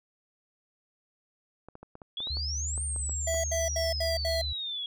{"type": "clicks", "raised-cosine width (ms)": 1, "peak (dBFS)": -31, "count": 12, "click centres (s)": [1.686, 1.754, 1.83, 1.954, 2.018, 2.204, 2.272, 2.37, 2.778, 2.962, 3.095, 3.344]}
{"type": "exponential two-way sweep", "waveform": "sine", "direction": "up then down", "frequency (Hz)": [3306, 8870, 3306], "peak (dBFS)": -32, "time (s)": [2.17, 4.86], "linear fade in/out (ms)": 2, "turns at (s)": 2.83}
{"type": "tone with vibrato", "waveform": "sine", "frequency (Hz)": 73.42, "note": "D2", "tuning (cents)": 0, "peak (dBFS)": -32, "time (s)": [2.3, 4.53], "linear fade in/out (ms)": 5, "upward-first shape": "triangle", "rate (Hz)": 0.77, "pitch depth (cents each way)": 14}
{"type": "tone bursts", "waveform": "square", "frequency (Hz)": 659.3, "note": "E5", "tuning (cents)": 0, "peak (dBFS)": -29, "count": 5, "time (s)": [3.27, 4.416], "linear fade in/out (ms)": 5, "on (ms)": 170, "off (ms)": 74}
{"effects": []}